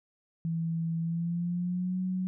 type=tone with pitch glide; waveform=sine; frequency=164.81 to 184.99 Hz; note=E3 to F#3; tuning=0 to 0 cents; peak=-28 dBFS; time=0.45-2.27 s; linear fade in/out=0 ms; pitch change=+200 cents; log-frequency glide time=1-2 s; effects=none